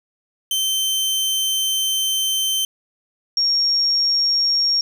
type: tone pair in turn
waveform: sawtooth / sine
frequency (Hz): 3100 / 5557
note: G7 / F8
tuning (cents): -20 / -10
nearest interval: minor seventh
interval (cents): 1010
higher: second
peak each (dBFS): -15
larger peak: neither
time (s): 0.51-2.65 / 3.37-4.81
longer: first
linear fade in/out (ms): 2
effects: 8-bit